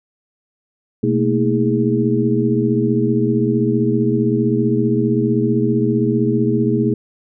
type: tone cluster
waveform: sine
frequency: 125.6 / 219.9 / 235.3 / 321.1 / 411.7 Hz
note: B2 / A3 / A#3 / E4 / G#4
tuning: +30 / -1 / +16 / -45 / -15 cents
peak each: -20 dBFS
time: 1.03-6.94 s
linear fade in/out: 5 ms
effects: none